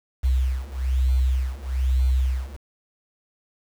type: beating tone pair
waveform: sine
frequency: 63.9 / 65 Hz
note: C2 / C2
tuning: -40 / -11 cents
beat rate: 1.1 Hz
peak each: -22 / -21 dBFS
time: 0.23-2.57 s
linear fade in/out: 20 ms
effects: tanh soft clip ceiling -11 dBFS + 7-bit